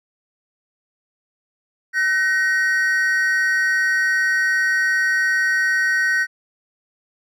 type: tone pair together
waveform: triangle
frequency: 1517.4 / 1880 Hz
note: F#6 / A#6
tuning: +43 / +14 cents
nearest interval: major third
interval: 371 cents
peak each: -17 dBFS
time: 1.93-6.27 s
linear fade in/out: 50 ms
effects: none